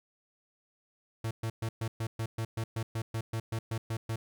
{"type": "tone bursts", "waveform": "45% pulse", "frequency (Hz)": 112.5, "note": "A2", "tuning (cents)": 39, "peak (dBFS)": -31, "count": 16, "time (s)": [1.24, 4.16], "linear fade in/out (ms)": 5, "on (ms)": 70, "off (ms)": 120, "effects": ["12-bit"]}